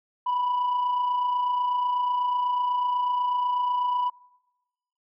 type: tone pair together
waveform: sine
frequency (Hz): 959.7 / 987.8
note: B5 / B5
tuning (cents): -50 / 0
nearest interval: unison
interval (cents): 50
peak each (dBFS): -31 / -21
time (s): 0.26-4.1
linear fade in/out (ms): 10
effects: noise-tail reverb RT60 1.0 s tail -24 dB re dry + tanh soft clip ceiling -20 dBFS